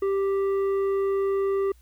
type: tone with tanh clipping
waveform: sine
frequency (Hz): 392.1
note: G4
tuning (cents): 0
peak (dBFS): -23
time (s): 0.02-1.72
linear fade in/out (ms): 5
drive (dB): 8
effects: added 60 Hz sine -52 dBFS peak until 1.81 s + white hiss -64 dBFS RMS until 1.81 s